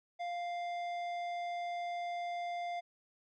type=tone with tanh clipping; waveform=sine; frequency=698.5 Hz; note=F5; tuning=in tune; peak=-38 dBFS; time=0.19-2.81 s; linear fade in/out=20 ms; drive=12 dB; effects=none